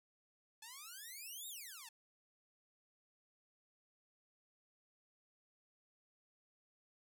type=exponential two-way sweep; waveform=5% pulse; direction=up then down; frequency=851 to 3827 to 851 Hz; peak=-39 dBFS; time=0.62-1.89 s; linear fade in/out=5 ms; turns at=1.48 s; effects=none